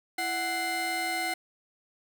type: tone cluster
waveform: 35% pulse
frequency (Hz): 333 / 743 / 2088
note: E4 / F#5 / C7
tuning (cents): +18 / +7 / -4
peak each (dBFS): -37 / -30 / -30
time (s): 0.18-1.34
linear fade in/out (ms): 5
effects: none